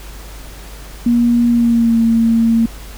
sine tone with pitch glide, 237.8 to 228.5 Hz, A#3 to A#3, +35 to -34 cents, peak -9 dBFS, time 1.06-2.66 s, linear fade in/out 5 ms, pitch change -69 cents, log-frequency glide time 1.49-2 s, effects added 50 Hz sine -31 dBFS peak until 2.97 s + pink hiss -37 dBFS RMS until 2.97 s

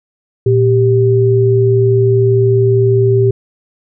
sine tone pair together, 116.6 / 391.7 Hz, A#2 / G4, +1 / -1 cents, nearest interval octave + major sixth, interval 2098 cents, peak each -10 dBFS, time 0.46-3.31 s, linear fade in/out 5 ms, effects none

